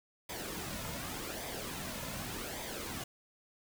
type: noise with flanger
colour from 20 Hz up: pink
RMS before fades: -41 dBFS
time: 0.29-3.04 s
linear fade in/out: 5 ms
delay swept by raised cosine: 0.71 to 2.61 ms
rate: 0.86 Hz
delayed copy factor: -0.55
effects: none